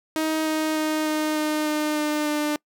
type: tone with pitch steps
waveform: sawtooth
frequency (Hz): 314.9 / 312.5 / 310.2 / 307.9 / 305.6 / 303.3 / 301 / 298.8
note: D#4 / D#4 / D#4 / D#4 / D#4 / D#4 / D4 / D4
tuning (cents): +21 / +8 / -5 / -18 / -31 / -44 / +43 / +30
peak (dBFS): -18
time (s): 0.16-2.56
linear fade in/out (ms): 0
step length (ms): 300
effects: noise-tail reverb RT60 0.1 s tail -25 dB re dry